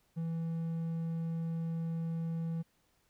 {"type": "tone", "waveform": "triangle", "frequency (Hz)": 164.81, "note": "E3", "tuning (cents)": 0, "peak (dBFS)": -31, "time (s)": [0.16, 2.63], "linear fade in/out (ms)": 20, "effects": ["pink hiss -73 dBFS RMS until 3.09 s"]}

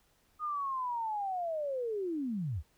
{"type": "linear sweep", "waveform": "sine", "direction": "down", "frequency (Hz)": [1243, 61.74], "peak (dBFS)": -32, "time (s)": [0.39, 2.63], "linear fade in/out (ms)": 50, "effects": ["pink hiss -70 dBFS RMS until 2.77 s"]}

